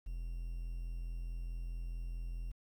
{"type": "tone with quantisation", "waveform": "triangle", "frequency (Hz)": 42.32, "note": "E1", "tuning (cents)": 46, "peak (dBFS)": -36, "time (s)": [0.06, 2.52], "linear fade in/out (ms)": 10, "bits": 11, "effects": []}